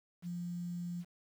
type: tone with quantisation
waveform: sine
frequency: 174.61 Hz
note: F3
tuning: in tune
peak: -37 dBFS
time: 0.22-1.05 s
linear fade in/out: 50 ms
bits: 10
effects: none